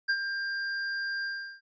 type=tone with ADSR envelope; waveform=square; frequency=1593 Hz; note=G6; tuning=27 cents sharp; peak=-23 dBFS; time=0.08-1.61 s; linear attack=18 ms; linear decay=62 ms; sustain=-8 dB; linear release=370 ms; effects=resampled to 16000 Hz